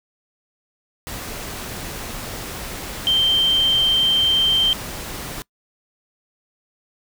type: tone in noise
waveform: sine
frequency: 3136 Hz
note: G7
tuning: in tune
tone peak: -14 dBFS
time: 3.07-4.73 s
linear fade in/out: 0 ms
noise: pink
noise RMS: -31 dBFS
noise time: 1.07-5.42 s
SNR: +14 dB
effects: noise-tail reverb RT60 0.1 s tail -24 dB re dry